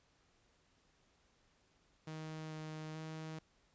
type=tone with pitch steps; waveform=sawtooth; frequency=157.1 / 156 / 158.2 Hz; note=D#3 / D#3 / D#3; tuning=+17 / +5 / +29 cents; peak=-40 dBFS; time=2.07-3.39 s; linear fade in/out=5 ms; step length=440 ms; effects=pink hiss -73 dBFS RMS until 3.74 s + resampled to 16000 Hz